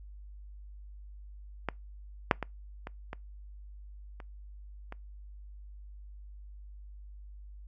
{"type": "clicks", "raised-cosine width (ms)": 0.5, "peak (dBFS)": [-15, -6, -18, -24, -23, -30, -26], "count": 7, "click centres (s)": [1.687, 2.312, 2.427, 2.871, 3.131, 4.202, 4.924], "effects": ["noise-tail reverb RT60 0.2 s tail -25 dB re dry", "added 50 Hz sine -45 dBFS peak until 7.67 s"]}